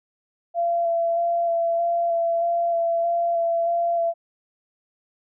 sine tone with vibrato, 679 Hz, F5, 49 cents flat, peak -19 dBFS, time 0.54-4.14 s, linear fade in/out 50 ms, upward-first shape square, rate 1.6 Hz, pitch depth 13 cents each way, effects none

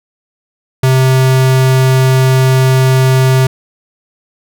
square tone, 130.81 Hz, C3, in tune, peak -7 dBFS, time 0.83-3.47 s, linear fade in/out 5 ms, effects none

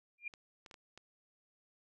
sine tone with exponential growth, 2400 Hz, D7, 37 cents sharp, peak -35 dBFS, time 0.18-0.28 s, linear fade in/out 5 ms, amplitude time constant 20 ms
clicks, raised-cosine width 0.2 ms, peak -35 dBFS, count 5, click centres 0.338 / 0.662 / 0.712 / 0.742 / 0.976 s
effects none

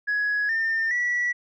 sine tone with pitch steps, 1675 / 1805.6 / 1946.4 Hz, G#6 / A6 / B6, +14 / +44 / -26 cents, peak -20 dBFS, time 0.07-1.33 s, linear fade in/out 20 ms, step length 420 ms, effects tanh soft clip ceiling -19 dBFS

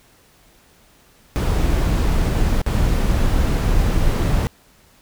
brown noise with dropouts, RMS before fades -17 dBFS, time 1.36-4.47 s, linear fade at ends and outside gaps 0 ms, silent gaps 2.616-2.664 s, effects pink hiss -53 dBFS RMS until 5.01 s

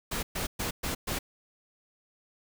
pink noise bursts, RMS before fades -32 dBFS, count 5, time 0.11-1.19 s, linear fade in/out 10 ms, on 120 ms, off 120 ms, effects none

